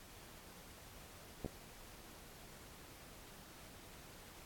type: clicks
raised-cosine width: 2 ms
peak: -28 dBFS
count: 2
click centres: 1.447 / 1.461 s
effects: pink hiss -57 dBFS RMS until 4.45 s + AAC 64 kbps